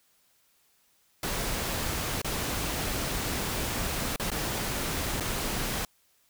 pink noise with dropouts, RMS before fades -31 dBFS, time 1.23-5.85 s, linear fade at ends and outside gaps 2 ms, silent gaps 2.217-2.245 / 4.161-4.197 / 4.303-4.316 / 5.2-5.206 s, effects white hiss -67 dBFS RMS until 6.29 s

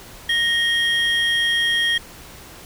triangle tone pair together, 1864.7 / 3236 Hz, A#6 / G#7, 0 / -46 cents, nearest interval minor seventh, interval 954 cents, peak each -18 dBFS, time 0.29-1.98 s, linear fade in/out 5 ms, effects pink hiss -41 dBFS RMS until 2.65 s

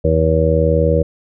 harmonic tone, 80 Hz, D#2, 49 cents sharp, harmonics 1 / 2 / 3 / 4 / 5 / 6 / 7, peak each -16 / -18 / -28 / -23 / -27 / -16 / -18 dBFS, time 0.04-1.03 s, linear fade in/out 10 ms, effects none

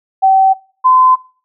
sine tone pair in turn, 768 / 1024.7 Hz, G5 / C6, -36 / -36 cents, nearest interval perfect fourth, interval 500 cents, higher second, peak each -5 dBFS, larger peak neither, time 0.22-0.54 / 0.84-1.16 s, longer neither, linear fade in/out 20 ms, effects noise-tail reverb RT60 0.4 s tail -22 dB re dry

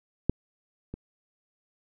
clicks, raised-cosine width 3 ms, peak -9 / -23 dBFS, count 2, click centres 0.296 / 0.94 s, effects none

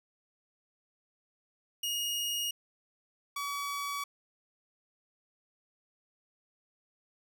sawtooth tone pair in turn, 2868 / 1138.2 Hz, F7 / C#6, +45 / +45 cents, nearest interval octave + major third, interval 1600 cents, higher first, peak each -28 / -30 dBFS, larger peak first, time 1.83-2.51 / 3.36-4.04 s, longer neither, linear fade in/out 5 ms, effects none

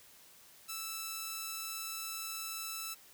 5% pulse tone, 1318.5 Hz, E6, in tune, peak -27 dBFS, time 0.68-2.95 s, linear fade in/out 20 ms, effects white hiss -59 dBFS RMS until 3.13 s

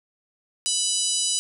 harmonic tone, 989 Hz, B5, 2 cents sharp, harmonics 3 / 4 / 5 / 6 / 7 / 8 / 9 / 10, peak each -30 / -30 / -30 / -30 / -30 / -30 / -30 / -30 dBFS, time 0.66-1.39 s, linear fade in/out 0 ms, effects none

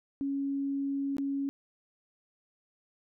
sine tone with dropouts, 277.2 Hz, C#4, in tune, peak -29 dBFS, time 0.21-1.49 s, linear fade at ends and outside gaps 0 ms, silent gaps 1.168-1.183 s, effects none

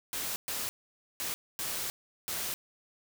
white noise bursts at uneven times, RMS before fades -35 dBFS, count 5, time 0.13-0.36 / 0.48-0.69 / 1.2-1.34 / 1.59-1.9 / 2.28-2.54 s, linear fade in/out 0 ms, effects none

